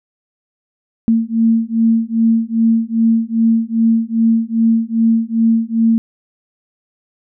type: beating tone pair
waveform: sine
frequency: 225.6 / 228.1 Hz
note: A3 / A#3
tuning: +44 / -37 cents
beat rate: 2.5 Hz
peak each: -14 dBFS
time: 1.08-5.98 s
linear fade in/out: 0 ms
effects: none